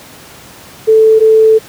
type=tone pair in turn; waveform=sine; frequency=440 / 440 Hz; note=A4 / A4; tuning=0 / 0 cents; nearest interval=unison; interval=0 cents; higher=neither; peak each=-3 dBFS; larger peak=neither; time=0.87-1.2 / 1.2-1.59 s; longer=second; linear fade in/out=20 ms; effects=pink hiss -35 dBFS RMS until 1.68 s + high-pass 100 Hz 12 dB/octave